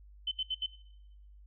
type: tone bursts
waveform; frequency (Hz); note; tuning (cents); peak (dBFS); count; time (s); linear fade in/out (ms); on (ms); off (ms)
sine; 3053; G7; -46; -30; 4; 0.27-0.662; 5; 44; 72
effects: noise-tail reverb RT60 0.9 s tail -18 dB re dry + added 50 Hz sine -52 dBFS peak until 1.46 s